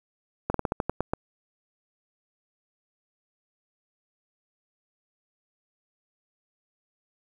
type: slowing click train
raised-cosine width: 1 ms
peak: -11 dBFS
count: 9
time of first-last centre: 0.5-1.135 s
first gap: 43 ms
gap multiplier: 1.17
effects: 8-bit